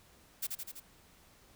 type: noise with echo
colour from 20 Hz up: blue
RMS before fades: -35 dBFS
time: 0.42-0.47 s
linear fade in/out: 10 ms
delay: 83 ms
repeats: 4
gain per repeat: -3 dB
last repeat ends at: 0.802 s
effects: pink hiss -62 dBFS RMS until 1.55 s